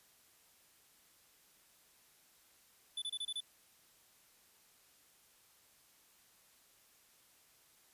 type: tone bursts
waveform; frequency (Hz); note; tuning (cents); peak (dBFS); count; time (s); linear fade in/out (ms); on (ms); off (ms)
square; 3486; A7; -17; -38; 6; 2.97-3.405; 5; 50; 27
effects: white hiss -67 dBFS RMS until 7.93 s + resampled to 32000 Hz